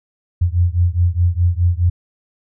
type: beating tone pair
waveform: sine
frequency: 85.6 / 90.4 Hz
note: F2 / F#2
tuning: -34 / -40 cents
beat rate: 4.8 Hz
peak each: -15 / -16 dBFS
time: 0.41-1.9 s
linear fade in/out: 10 ms
effects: none